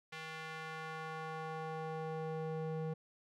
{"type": "tone with band-pass filter sweep", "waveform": "square", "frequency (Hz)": 159, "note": "D#3", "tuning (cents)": 38, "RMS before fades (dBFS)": -42, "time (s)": [0.12, 2.94], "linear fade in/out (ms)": 10, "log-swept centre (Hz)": [2300, 350], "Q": 1.1, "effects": []}